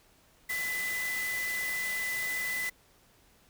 sine tone in noise, 2003 Hz, B6, 24 cents sharp, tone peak -31 dBFS, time 0.49-2.7 s, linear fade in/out 10 ms, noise white, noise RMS -39 dBFS, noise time 0.49-2.7 s, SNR +5 dB, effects pink hiss -63 dBFS RMS until 3.49 s

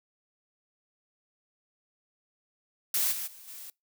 blue noise with level steps, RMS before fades -27 / -35 / -50 / -44 dBFS, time 2.94-3.7 s, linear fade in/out 2 ms, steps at 3.11 / 3.26 / 3.47 s, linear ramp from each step 20 ms, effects noise-tail reverb RT60 0.2 s tail -25 dB re dry

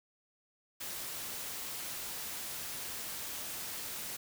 white noise, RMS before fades -41 dBFS, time 0.8-4.17 s, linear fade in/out 10 ms, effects none

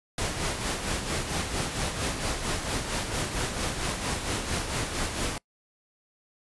pink noise with tremolo, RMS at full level -28 dBFS, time 0.18-5.38 s, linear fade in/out 2 ms, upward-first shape sine, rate 4.4 Hz, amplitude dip 50%, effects noise-tail reverb RT60 0.1 s tail -25 dB re dry + resampled to 24000 Hz

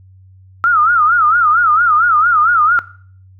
sine tone with vibrato, 1318.5 Hz, E6, in tune, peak -8 dBFS, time 0.64-2.79 s, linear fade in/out 0 ms, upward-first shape sine, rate 4.4 Hz, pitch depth 160 cents each way, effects noise-tail reverb RT60 0.5 s tail -18 dB re dry + added 94 Hz sine -40 dBFS peak until 3.39 s

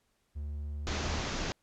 triangle tone with pitch glide, 73.42 to 77.03 Hz, D2 to D#2, 0 to -17 cents, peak -33 dBFS, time 0.35-1.21 s, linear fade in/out 20 ms, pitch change +83 cents, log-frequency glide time 0.87-0.95 s
pink low-pass noise, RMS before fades -35 dBFS, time 0.87-1.52 s, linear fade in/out 0 ms, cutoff 7000 Hz, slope 96 dB/octave
effects pink hiss -75 dBFS RMS until 1.62 s + low-pass 12000 Hz 12 dB/octave

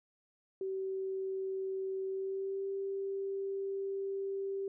sine tone with pitch glide, 382.8 to 391.5 Hz, G4 to G4, -41 to -2 cents, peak -34 dBFS, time 0.61-4.68 s, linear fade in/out 2 ms, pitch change +39 cents, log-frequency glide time 2.06-2.68 s, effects none

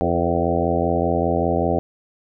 harmonic tone with a mistuned harmonic, 85.1 Hz, F2, 44 cents flat, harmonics 1 / 2 / 3 / 4 / 5 / 6 / 7 / 8 / 9, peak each -26 / -26 / -26 / -26 / -26 / -26 / -26 / -26 / -26 dBFS, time 0.01-1.79 s, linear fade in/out 0 ms, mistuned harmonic 5, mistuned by +36 cents, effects none

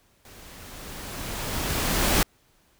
pink noise with level ramp, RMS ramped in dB -48 to -20 dBFS, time 0.25-2.23 s, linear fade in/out 2 ms, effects pink hiss -63 dBFS RMS until 2.79 s

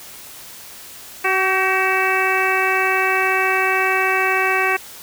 harmonic tone with a mistuned harmonic, 378.1 Hz, F#4, 38 cents sharp, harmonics 1 / 2 / 3 / 4 / 5 / 6 / 7, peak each -23 / -23 / -23 / -23 / -23 / -23 / -23 dBFS, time 1.24-4.77 s, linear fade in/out 10 ms, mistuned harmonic 4, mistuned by +41 cents, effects white hiss -38 dBFS RMS until 5.02 s

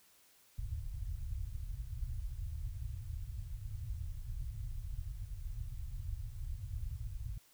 pink low-pass noise, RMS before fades -41 dBFS, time 0.58-7.38 s, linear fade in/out 5 ms, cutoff 120 Hz, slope 48 dB/octave, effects white hiss -66 dBFS RMS until 7.53 s

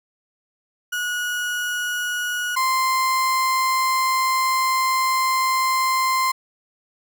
35% pulse tone pair in turn, 1457 / 1043.7 Hz, F#6 / C6, -27 / -5 cents, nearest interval tritone, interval 578 cents, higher first, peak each -21 / -16 dBFS, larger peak second, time 0.92-2.56 / 2.56-6.32 s, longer second, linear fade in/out 10 ms, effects none

